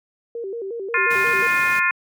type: tone with vibrato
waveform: sine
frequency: 425.6 Hz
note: G#4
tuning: 42 cents sharp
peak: -26 dBFS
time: 0.35-1.47 s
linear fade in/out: 2 ms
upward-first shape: square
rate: 5.6 Hz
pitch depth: 160 cents each way
type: harmonic tone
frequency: 353.1 Hz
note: F4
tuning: 19 cents sharp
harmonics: 3 / 4 / 5 / 6 / 7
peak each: -24 / -23 / -21 / -25 / -22 dBFS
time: 0.94-1.91 s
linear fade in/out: 2 ms
type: noise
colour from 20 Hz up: pink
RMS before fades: -33 dBFS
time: 1.1-1.8 s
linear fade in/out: 10 ms
effects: high-pass 150 Hz 12 dB/octave